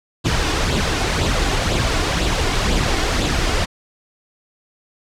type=noise with flanger; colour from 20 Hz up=pink; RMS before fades=-18 dBFS; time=0.24-3.66 s; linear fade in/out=20 ms; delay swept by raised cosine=0.25 to 2.85 ms; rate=2 Hz; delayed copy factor=+0.5; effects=low-pass 6000 Hz 12 dB/octave